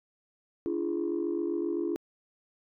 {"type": "chord", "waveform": "sine", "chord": "D diminished", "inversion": "none", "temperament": "equal with one note detuned", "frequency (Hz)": [293.7, 341.4, 415.3], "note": ["D4", "F4", "Ab4"], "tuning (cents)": [0, -39, 0], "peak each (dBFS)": [-33, -29, -34], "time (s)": [0.66, 1.96], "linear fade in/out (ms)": 0, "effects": ["tanh soft clip ceiling -22 dBFS"]}